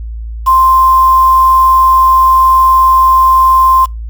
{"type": "tone with quantisation", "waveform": "sine", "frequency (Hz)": 1046.5, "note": "C6", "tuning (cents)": 0, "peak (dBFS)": -4, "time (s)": [0.46, 3.86], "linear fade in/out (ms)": 20, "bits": 4, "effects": ["noise-tail reverb RT60 0.2 s tail -25 dB re dry", "added 56 Hz sine -19 dBFS peak until 4.09 s"]}